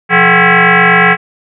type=tone with frequency modulation; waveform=sine; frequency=174.61 Hz; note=F3; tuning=in tune; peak=-4 dBFS; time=0.09-1.17 s; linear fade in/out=50 ms; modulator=301 Hz; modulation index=7.2; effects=none